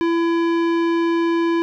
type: tone with tanh clipping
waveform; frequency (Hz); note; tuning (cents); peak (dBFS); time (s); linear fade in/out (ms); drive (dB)
sine; 335.6; E4; +31; -18; 0.01-1.62; 0; 17
effects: none